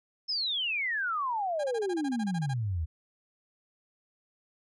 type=exponential sweep; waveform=sine; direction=down; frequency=5330 to 75 Hz; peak=-28 dBFS; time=0.28-2.86 s; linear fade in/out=20 ms
type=tone bursts; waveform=30% pulse; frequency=810 Hz; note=G#5; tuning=43 cents flat; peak=-34 dBFS; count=13; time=1.59-2.539 s; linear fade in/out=10 ms; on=49 ms; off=26 ms
effects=resampled to 22050 Hz